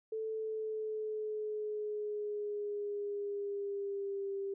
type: tone with pitch glide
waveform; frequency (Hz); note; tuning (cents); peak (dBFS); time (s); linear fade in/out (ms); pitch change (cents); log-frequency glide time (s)
sine; 440 to 394.3; A4 to G4; 0 to +10; -35; 0.12-4.54; 5; -190; 0.29-4.34
effects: none